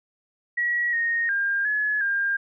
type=tone with pitch steps; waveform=sine; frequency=1919 / 1858 / 1605 / 1701 / 1604 Hz; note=A#6 / A#6 / G6 / G#6 / G6; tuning=+50 / -6 / +40 / +41 / +39 cents; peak=-21 dBFS; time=0.57-2.37 s; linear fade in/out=10 ms; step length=360 ms; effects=none